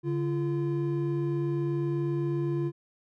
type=tone pair together; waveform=triangle; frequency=143.51 / 342.6 Hz; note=D3 / F4; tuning=-40 / -33 cents; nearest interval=octave + minor third; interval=1507 cents; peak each=-27 dBFS; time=0.03-2.72 s; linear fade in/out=50 ms; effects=none